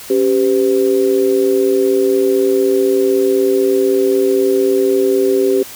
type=tone with amplitude modulation; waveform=sine; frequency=392 Hz; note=G4; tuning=in tune; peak=-6 dBFS; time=0.1-5.63 s; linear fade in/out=5 ms; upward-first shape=sine; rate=116 Hz; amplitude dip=90%; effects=white hiss -33 dBFS RMS until 5.75 s